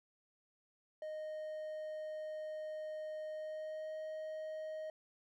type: tone with pitch glide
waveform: triangle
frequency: 619 to 625.1 Hz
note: D#5 to D#5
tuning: -9 to +8 cents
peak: -39 dBFS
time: 1.02-4.9 s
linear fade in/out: 2 ms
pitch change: +17 cents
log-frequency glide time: 3.3-3.95 s
effects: none